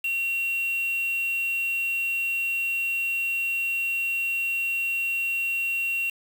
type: tone with quantisation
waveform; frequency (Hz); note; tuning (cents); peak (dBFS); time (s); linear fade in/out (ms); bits
sine; 2740; F7; -34; -24; 0.04-6.1; 5; 6
effects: none